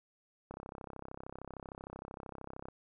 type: click train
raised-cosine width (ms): 1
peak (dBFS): -30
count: 73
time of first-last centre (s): 0.51-2.685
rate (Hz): 33.1
effects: none